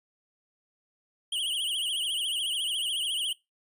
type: tone with vibrato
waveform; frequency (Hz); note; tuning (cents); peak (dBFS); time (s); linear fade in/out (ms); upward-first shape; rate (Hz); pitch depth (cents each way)
square; 3068; G7; -38; -28; 1.32-3.33; 5; triangle; 14; 160
effects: noise-tail reverb RT60 0.2 s tail -21 dB re dry + resampled to 32000 Hz